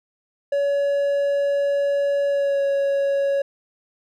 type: tone with pitch glide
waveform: triangle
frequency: 565 to 556.6 Hz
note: C#5 to C#5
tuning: +33 to +7 cents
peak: -16 dBFS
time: 0.52-3.42 s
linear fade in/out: 5 ms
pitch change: -26 cents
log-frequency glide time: 2.28-2.62 s
effects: none